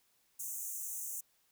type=high-pass noise; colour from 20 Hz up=pink; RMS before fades=-41 dBFS; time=0.39-1.21 s; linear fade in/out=10 ms; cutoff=6200 Hz; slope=96 dB/octave; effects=white hiss -73 dBFS RMS until 1.51 s